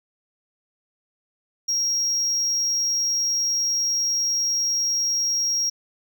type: tone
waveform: triangle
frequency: 5610 Hz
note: F8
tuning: 7 cents sharp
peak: -19 dBFS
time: 1.68-5.7 s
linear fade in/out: 10 ms
effects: none